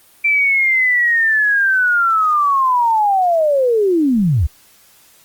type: linear sweep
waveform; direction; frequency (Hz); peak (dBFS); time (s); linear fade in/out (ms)
sine; down; 2349 to 62.1; -11; 0.24-4.47; 10
effects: white hiss -49 dBFS RMS until 5.24 s + Opus 24 kbps